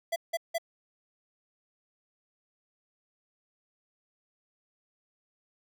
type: tone bursts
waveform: square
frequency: 668 Hz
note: E5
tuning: 23 cents sharp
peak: -28 dBFS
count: 3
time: 0.12-0.583 s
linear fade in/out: 10 ms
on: 41 ms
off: 170 ms
effects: none